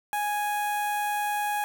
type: tone with notch filter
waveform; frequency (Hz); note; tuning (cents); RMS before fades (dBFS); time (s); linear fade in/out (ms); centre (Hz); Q
sawtooth; 830; G#5; -1; -28; 0.13-1.64; 0; 4700; 0.78
effects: 8-bit